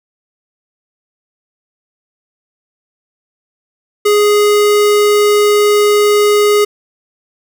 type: tone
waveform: square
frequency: 415.3 Hz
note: G#4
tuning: in tune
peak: -8 dBFS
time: 4.05-6.65 s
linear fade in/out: 10 ms
effects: none